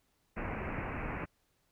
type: low-pass noise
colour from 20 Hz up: pink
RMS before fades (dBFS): -38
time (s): 0.36-1.26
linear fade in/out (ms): 20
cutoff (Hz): 2600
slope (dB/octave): 96
effects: pink hiss -75 dBFS RMS until 1.71 s